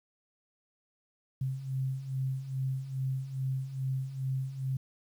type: beating tone pair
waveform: sine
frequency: 130.81 / 133.21 Hz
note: C3 / C3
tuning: 0 / +31 cents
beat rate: 2.4 Hz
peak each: -37 / -32 dBFS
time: 1.41-4.77 s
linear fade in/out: 5 ms
effects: 10-bit